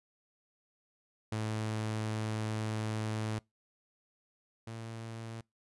sawtooth tone pair in turn, 109 / 113.33 Hz, A2 / A#2, -16 / -48 cents, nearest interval minor second, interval 68 cents, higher second, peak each -29 / -37 dBFS, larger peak first, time 1.32-3.39 / 4.67-5.41 s, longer first, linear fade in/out 5 ms, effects noise-tail reverb RT60 0.2 s tail -25 dB re dry + resampled to 24000 Hz

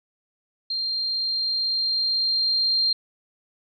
sine tone with level ramp, 4186 Hz, C8, in tune, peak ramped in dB -24 to -18 dBFS, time 0.7-2.93 s, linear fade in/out 5 ms, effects none

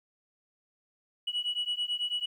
sine beating tone pair, 2928 / 2937.1 Hz, F#7 / F#7, -19 / -13 cents, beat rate 9.1 Hz, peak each -31 dBFS, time 1.27-2.26 s, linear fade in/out 10 ms, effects tanh soft clip ceiling -25 dBFS + 11-bit

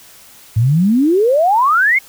sine exponential sweep, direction up, 104.5 to 2219 Hz, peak -9 dBFS, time 0.56-1.99 s, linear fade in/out 10 ms, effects white hiss -42 dBFS RMS until 2.08 s

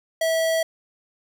square tone, 651 Hz, E5, 22 cents flat, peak -20 dBFS, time 0.21-0.63 s, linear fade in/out 5 ms, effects none

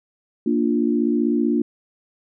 sine chord, Bb major, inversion none, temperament equal, 233.1 / 293.7 / 349.2 Hz, Bb3 / D4 / F4, 0 / 0 / 0 cents, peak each -20 / -21 / -23 dBFS, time 0.46-1.62 s, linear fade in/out 5 ms, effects none

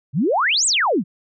sine exponential two-way sweep, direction up then down, 120 to 8470 to 150.4 Hz, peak -15 dBFS, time 0.13-1.04 s, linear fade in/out 50 ms, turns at 0.66 s, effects none

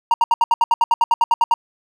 triangle tone bursts, 934 Hz, A#5, 3 cents sharp, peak -9 dBFS, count 15, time 0.11-1.54 s, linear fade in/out 2 ms, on 30 ms, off 70 ms, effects none

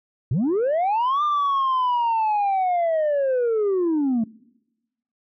sine linear two-way sweep, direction up then down, 103.83 to 1205 to 216.3 Hz, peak -16 dBFS, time 0.31-4.24 s, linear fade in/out 5 ms, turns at 1.23 s, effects noise-tail reverb RT60 1.0 s tail -25 dB re dry + tanh soft clip ceiling -17 dBFS

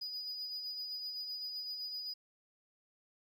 sine tone with tremolo, 4943 Hz, D#8, 12 cents flat, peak -35 dBFS, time 0.01-2.14 s, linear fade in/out 10 ms, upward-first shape sine, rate 7.8 Hz, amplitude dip 45%, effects tanh soft clip ceiling -37 dBFS + 12-bit

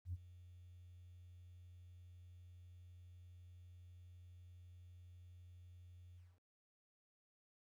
sine tone with ADSR envelope, 88.8 Hz, F2, 29 cents sharp, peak -38 dBFS, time 0.05-6.4 s, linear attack 83 ms, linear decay 32 ms, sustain -18 dB, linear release 230 ms, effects tanh soft clip ceiling -36 dBFS + 13-bit

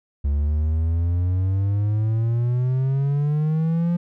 triangle exponential sweep, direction up, 70 to 174.61 Hz, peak -16 dBFS, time 0.24-3.97 s, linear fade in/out 10 ms, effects none

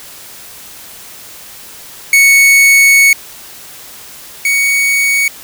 45% pulse tone pair in turn, 2217 / 2234 Hz, C#7 / C#7, 0 / +13 cents, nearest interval unison, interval 13 cents, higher second, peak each -4 / -9 dBFS, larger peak first, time 2.13-3.13 / 4.45-5.28 s, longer first, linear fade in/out 2 ms, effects white hiss -33 dBFS RMS until 5.43 s

